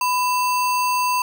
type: tone with sample-and-hold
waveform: sine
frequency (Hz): 998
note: B5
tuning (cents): +18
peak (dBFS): -17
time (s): 0.01-1.22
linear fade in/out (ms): 2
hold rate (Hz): 3675
effects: none